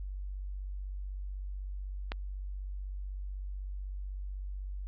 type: click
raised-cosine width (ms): 0.3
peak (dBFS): -19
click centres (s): 2.119
effects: added 48 Hz sine -36 dBFS peak until 4.87 s + resampled to 11025 Hz